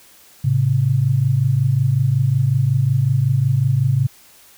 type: tone pair together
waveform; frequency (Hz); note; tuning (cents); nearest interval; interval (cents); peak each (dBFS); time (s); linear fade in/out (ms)
sine; 110 / 135.44; A2 / C#3; 0 / -40; major third; 360; -18 / -15; 0.44-4.07; 10
effects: white hiss -48 dBFS RMS until 4.57 s